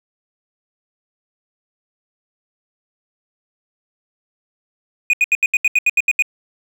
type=tone bursts; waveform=triangle; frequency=2473 Hz; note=D#7; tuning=11 cents flat; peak=-9 dBFS; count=11; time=5.1-6.223 s; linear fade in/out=2 ms; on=33 ms; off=76 ms; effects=none